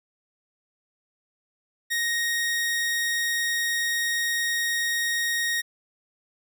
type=tone; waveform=sawtooth; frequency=1869 Hz; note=A#6; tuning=4 cents sharp; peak=-20 dBFS; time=1.9-5.62 s; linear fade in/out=20 ms; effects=none

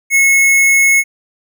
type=tone; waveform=square; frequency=2184 Hz; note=C#7; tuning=26 cents flat; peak=-8 dBFS; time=0.1-1.04 s; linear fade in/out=50 ms; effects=none

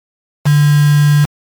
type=tone with quantisation; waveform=sine; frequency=146.83 Hz; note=D3; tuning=in tune; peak=-6 dBFS; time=0.45-1.26 s; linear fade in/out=20 ms; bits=3; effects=MP3 96 kbps

